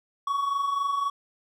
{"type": "tone pair together", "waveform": "triangle", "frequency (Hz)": [1101, 1124.8], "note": ["C#6", "C#6"], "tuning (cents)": [-12, 25], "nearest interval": "unison", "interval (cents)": 37, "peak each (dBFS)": [-31, -23], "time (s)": [0.27, 1.1], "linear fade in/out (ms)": 5, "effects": []}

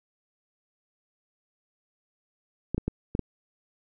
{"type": "clicks", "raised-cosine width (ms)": 3, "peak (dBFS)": -14, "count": 5, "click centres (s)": [2.746, 2.78, 2.88, 3.151, 3.193], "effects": []}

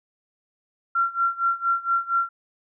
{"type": "tone with tremolo", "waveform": "sine", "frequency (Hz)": 1369, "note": "F6", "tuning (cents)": -35, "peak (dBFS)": -17, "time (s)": [0.95, 2.29], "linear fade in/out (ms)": 5, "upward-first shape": "sine", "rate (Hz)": 4.3, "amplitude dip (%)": 90, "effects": []}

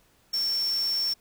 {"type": "tone in noise", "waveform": "sine", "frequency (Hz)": 5440, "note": "F8", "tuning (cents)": -46, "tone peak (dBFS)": -24, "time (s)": [0.33, 1.14], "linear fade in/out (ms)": 10, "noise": "white", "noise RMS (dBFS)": -42, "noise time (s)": [0.33, 1.14], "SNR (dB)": 15, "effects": ["pink hiss -63 dBFS RMS until 1.2 s"]}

